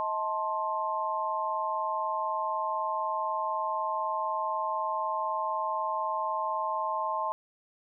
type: chord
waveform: sine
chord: A diminished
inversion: second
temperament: just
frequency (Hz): 633.6 / 880 / 1056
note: Eb5 / A5 / C6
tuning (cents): +31 / 0 / +16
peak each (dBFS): -35 / -32 / -31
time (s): 0-7.32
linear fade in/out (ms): 0
effects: none